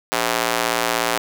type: tone with high-pass filter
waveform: square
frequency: 58.27 Hz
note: A#1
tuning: in tune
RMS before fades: -21 dBFS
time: 0.12-1.18 s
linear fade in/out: 0 ms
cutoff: 620 Hz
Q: 0.71
effects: none